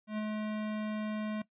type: tone with ADSR envelope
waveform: square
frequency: 213.8 Hz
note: A3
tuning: 49 cents flat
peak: -32 dBFS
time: 0.07-1.42 s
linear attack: 110 ms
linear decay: 22 ms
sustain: -2 dB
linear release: 5 ms
effects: noise-tail reverb RT60 0.1 s tail -18 dB re dry + resampled to 8000 Hz